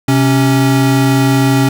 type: tone pair together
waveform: square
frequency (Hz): 129.9 / 275.2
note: C3 / C#4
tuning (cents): -12 / -12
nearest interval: octave + minor second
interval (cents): 1300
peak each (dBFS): -12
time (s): 0.08-1.69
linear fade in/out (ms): 5
effects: none